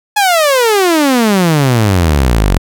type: exponential sweep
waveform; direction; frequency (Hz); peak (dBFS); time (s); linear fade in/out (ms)
sawtooth; down; 854 to 42.85; -4; 0.16-2.58; 10
effects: none